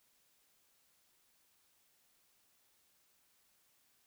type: silence
effects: white hiss -73 dBFS RMS until 4.06 s